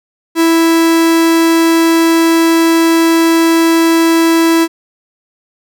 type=tone; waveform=45% pulse; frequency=329.6 Hz; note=E4; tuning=in tune; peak=-7 dBFS; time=0.35-4.68 s; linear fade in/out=50 ms; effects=none